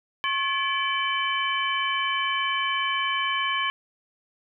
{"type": "tone cluster", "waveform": "sine", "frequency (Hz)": [1086, 1715, 2316, 3039], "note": ["C#6", "A6", "D7", "F#7"], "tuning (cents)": [-36, -45, -25, 46], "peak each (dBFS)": [-27, -30, -29, -29], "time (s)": [0.24, 3.7], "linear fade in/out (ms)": 0, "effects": []}